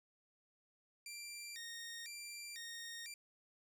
15% pulse tone with vibrato, 2093 Hz, C7, in tune, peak -40 dBFS, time 1.06-3.14 s, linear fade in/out 2 ms, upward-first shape square, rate 1 Hz, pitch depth 210 cents each way, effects none

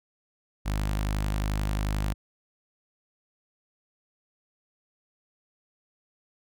sawtooth tone with notch filter, 51.3 Hz, G#1, 21 cents flat, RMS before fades -28 dBFS, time 0.65-2.14 s, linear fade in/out 20 ms, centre 420 Hz, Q 1.6, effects none

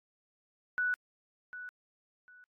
sine tone with echo, 1480 Hz, F#6, in tune, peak -28 dBFS, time 0.78-0.94 s, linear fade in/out 0 ms, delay 750 ms, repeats 2, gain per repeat -13 dB, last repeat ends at 2.44 s, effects AAC 64 kbps

